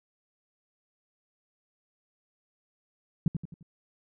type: tone with echo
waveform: sine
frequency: 163.3 Hz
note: E3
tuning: 16 cents flat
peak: -19 dBFS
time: 3.26-3.28 s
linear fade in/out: 2 ms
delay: 87 ms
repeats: 4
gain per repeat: -7 dB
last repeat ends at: 3.628 s
effects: none